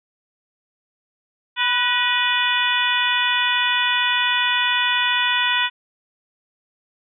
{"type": "harmonic tone with a mistuned harmonic", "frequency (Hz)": 493.9, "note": "B4", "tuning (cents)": 0, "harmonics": [2, 3, 4, 5, 6, 7], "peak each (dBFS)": [-24, -24, -24, -24, -24, -24], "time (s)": [1.56, 5.7], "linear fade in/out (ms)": 50, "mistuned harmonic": 4, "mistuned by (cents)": -52, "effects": []}